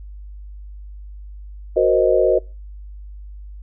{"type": "chord", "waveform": "sine", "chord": "C half-diminished seventh", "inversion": "second", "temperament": "equal", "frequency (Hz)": [370, 466.2, 523.3, 622.3], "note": ["Gb4", "Bb4", "C5", "Eb5"], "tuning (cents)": [0, 0, 0, 0], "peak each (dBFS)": -18, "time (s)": [1.76, 2.39], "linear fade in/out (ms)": 10, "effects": ["noise-tail reverb RT60 0.3 s tail -25 dB re dry", "added 50 Hz sine -33 dBFS peak until 3.62 s"]}